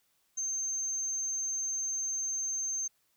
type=tone; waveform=sine; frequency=6310 Hz; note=G8; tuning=10 cents sharp; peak=-30 dBFS; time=0.37-2.88 s; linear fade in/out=10 ms; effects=tanh soft clip ceiling -26 dBFS + white hiss -73 dBFS RMS until 3.16 s

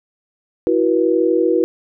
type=chord; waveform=sine; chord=E suspended second; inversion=none; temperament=equal with one note detuned; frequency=329.6 / 370 / 482.3 Hz; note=E4 / F#4 / B4; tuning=0 / 0 / -41 cents; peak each=-17 dBFS; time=0.67-1.64 s; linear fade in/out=0 ms; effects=none

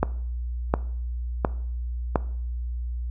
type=click train; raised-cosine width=1 ms; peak=-5 dBFS; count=4; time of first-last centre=0.03-2.158 s; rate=1.41 Hz; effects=noise-tail reverb RT60 0.6 s tail -19 dB re dry + added 60 Hz sine -27 dBFS peak until 3.1 s

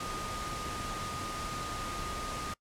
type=tone in noise; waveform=sine; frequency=1230 Hz; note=D#6; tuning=20 cents flat; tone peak=-39 dBFS; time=0-2.54 s; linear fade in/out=5 ms; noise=pink; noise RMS=-39 dBFS; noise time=0-2.54 s; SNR=-3 dB; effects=noise-tail reverb RT60 0.1 s tail -22 dB re dry + low-pass 9000 Hz 12 dB/octave

